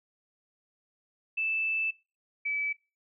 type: tone pair in turn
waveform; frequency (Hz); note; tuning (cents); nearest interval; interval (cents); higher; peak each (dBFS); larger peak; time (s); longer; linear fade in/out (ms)
sine; 2637 / 2298; E7 / D7; 0 / -38; major second; 238; first; -27 / -28; first; 1.37-1.91 / 2.45-2.73; first; 10
effects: noise-tail reverb RT60 0.3 s tail -22 dB re dry